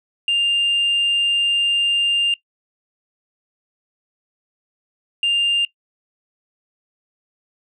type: tone pair in turn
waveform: sine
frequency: 2800 / 2800 Hz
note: F7 / F7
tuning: +4 / +4 cents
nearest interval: unison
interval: 0 cents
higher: neither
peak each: -13 dBFS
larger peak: neither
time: 0.28-2.34 / 5.23-5.65 s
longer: first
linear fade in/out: 2 ms
effects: noise-tail reverb RT60 0.1 s tail -21 dB re dry + tanh soft clip ceiling -13 dBFS